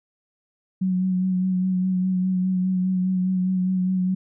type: tone with vibrato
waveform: sine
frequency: 185.1 Hz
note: F#3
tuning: 1 cent sharp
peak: -19 dBFS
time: 0.81-4.15 s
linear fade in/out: 10 ms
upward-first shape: sine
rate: 4.9 Hz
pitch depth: 25 cents each way
effects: none